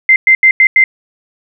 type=tone bursts at uneven times; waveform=sine; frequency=2081 Hz; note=C7; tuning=10 cents flat; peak=-3 dBFS; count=5; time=0.09-0.16 / 0.27-0.35 / 0.43-0.51 / 0.6-0.67 / 0.76-0.84 s; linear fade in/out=2 ms; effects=none